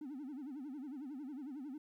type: tone with vibrato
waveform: triangle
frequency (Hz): 277.2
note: C#4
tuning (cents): 0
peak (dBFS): -40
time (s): 0.01-1.78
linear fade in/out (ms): 5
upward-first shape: sine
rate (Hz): 11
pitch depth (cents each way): 190
effects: tanh soft clip ceiling -38 dBFS + 13-bit